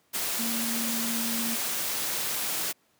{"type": "tone in noise", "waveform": "sine", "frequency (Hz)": 230.5, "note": "A#3", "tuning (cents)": -19, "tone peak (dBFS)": -31, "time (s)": [0.38, 1.56], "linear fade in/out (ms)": 20, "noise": "white", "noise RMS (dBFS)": -30, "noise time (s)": [0.13, 2.73], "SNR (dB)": -4, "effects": ["pink hiss -67 dBFS RMS until 2.99 s", "high-pass 150 Hz 12 dB/octave"]}